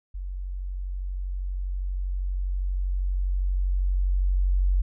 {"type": "tone with level ramp", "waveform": "sine", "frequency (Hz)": 46.25, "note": "F#1", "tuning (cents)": 0, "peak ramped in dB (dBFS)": [-30, -18], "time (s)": [0.14, 4.82], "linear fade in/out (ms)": 10, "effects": []}